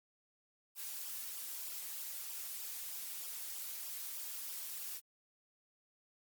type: noise with flanger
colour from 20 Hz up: blue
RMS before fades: -44 dBFS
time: 0.75-5.01 s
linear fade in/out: 50 ms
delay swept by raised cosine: 0.47 to 6.17 ms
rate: 3.2 Hz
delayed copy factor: -0.8
effects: Opus 48 kbps